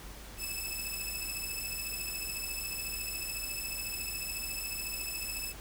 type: beating tone pair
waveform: 10% pulse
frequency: 2603 / 2617 Hz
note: E7 / E7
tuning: -22 / -13 cents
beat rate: 14 Hz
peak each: -30 dBFS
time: 0.37-5.54 s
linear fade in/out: 50 ms
effects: added 50 Hz sine -47 dBFS peak until 5.6 s + pink hiss -49 dBFS RMS until 5.6 s